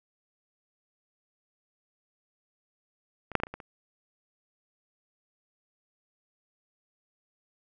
clicks, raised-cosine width 0.5 ms, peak -25 / -6 / -21 / -11 / -29 / -23 / -29 dBFS, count 7, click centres 3.317 / 3.353 / 3.401 / 3.435 / 3.469 / 3.54 / 3.602 s, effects none

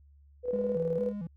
sine tone with tremolo, 493.9 Hz, B4, in tune, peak -26 dBFS, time 0.43-1.13 s, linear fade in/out 50 ms, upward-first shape square, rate 19 Hz, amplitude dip 45%
triangle tone with vibrato, 185 Hz, F#3, in tune, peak -32 dBFS, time 0.53-1.27 s, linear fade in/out 2 ms, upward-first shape square, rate 2.2 Hz, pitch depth 180 cents each way
effects added 71 Hz sine -55 dBFS peak until 1.36 s

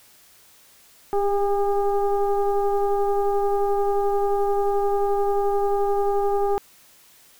sine tone with frequency modulation, 401.3 Hz, G4, 41 cents sharp, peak -18 dBFS, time 1.13-6.58 s, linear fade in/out 0 ms, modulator 407 Hz, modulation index 1.1, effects white hiss -53 dBFS RMS until 7.39 s

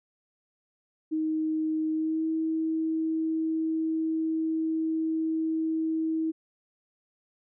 sine tone with pitch glide, 314.1 to 320.3 Hz, D#4 to E4, +16 to -50 cents, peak -25 dBFS, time 1.11-6.32 s, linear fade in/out 20 ms, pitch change +34 cents, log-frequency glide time 1.92-2.26 s, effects none

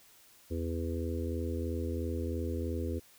harmonic tone, 83 Hz, E2, 12 cents sharp, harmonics 1 / 3 / 4 / 5 / 6, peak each -34 / -39 / -40 / -41 / -42 dBFS, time 0.5-3 s, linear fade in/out 20 ms, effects white hiss -60 dBFS RMS until 3.18 s

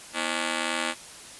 5% pulse ring-modulated tone, 286.1 Hz, D4, 45 cents flat, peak -12 dBFS, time 0.13-0.95 s, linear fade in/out 50 ms, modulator 41.3 Hz, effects white hiss -44 dBFS RMS until 1.39 s + resampled to 24000 Hz

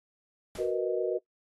pink noise with exponential decay, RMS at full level -41 dBFS, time 0.55-0.81 s, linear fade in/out 2 ms, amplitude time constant 56 ms
sine chord, B major seventh, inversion second, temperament equal, 370 / 466.2 / 493.9 / 622.3 Hz, F#4 / A#4 / B4 / D#5, 0 / 0 / 0 / 0 cents, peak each -30 / -31 / -34 / -34 dBFS, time 0.58-1.19 s, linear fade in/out 20 ms
effects noise-tail reverb RT60 0.1 s tail -19 dB re dry + AAC 32 kbps

